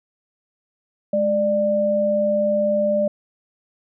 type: tone pair together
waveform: sine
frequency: 210 / 594 Hz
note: G#3 / D5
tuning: +19 / +20 cents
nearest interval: octave + tritone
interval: 1801 cents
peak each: -24 / -17 dBFS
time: 1.13-3.08 s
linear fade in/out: 5 ms
effects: none